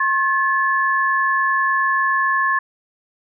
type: tone pair together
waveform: sine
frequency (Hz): 1077 / 1726.5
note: C6 / A6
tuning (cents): +50 / -33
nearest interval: minor sixth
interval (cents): 817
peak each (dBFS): -18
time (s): 0-2.59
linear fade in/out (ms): 5
effects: none